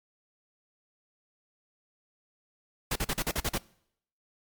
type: noise bursts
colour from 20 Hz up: pink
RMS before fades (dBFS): -29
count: 8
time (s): 2.91-3.58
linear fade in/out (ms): 5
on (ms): 47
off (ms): 42
effects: noise-tail reverb RT60 0.7 s tail -23 dB re dry + MP3 96 kbps